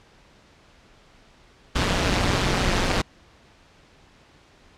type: noise with amplitude modulation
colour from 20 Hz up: pink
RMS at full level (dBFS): -18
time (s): 1.75-3.02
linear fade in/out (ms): 10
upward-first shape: sine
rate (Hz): 185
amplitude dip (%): 75
effects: pink hiss -54 dBFS RMS until 4.77 s + low-pass 5000 Hz 12 dB/octave